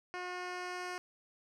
10% pulse tone with low-pass filter sweep, 360.5 Hz, F#4, 45 cents flat, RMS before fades -41 dBFS, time 0.14-0.98 s, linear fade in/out 0 ms, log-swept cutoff 4000 to 7400 Hz, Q 0.77, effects none

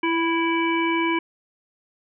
harmonic tone with a mistuned harmonic, 329.6 Hz, E4, in tune, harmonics 1 / 3 / 5 / 7 / 9, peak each -22 / -25 / -33 / -26 / -34 dBFS, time 0.03-1.19 s, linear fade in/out 5 ms, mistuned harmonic 1, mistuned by +17 cents, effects none

